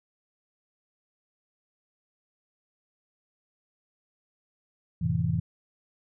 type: chord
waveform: sine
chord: F major seventh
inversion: none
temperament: equal with one note detuned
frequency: 88.83 / 110 / 130.81 / 164.81 Hz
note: F2 / A2 / C3 / E3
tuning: +30 / 0 / 0 / 0 cents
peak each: -32 / -30 / -30 / -27 dBFS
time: 5.01-5.4 s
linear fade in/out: 10 ms
effects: none